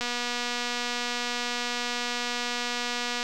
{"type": "click train", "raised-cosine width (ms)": 0.2, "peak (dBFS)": -13, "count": 780, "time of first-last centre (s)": [0.01, 3.229], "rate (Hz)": 242, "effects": []}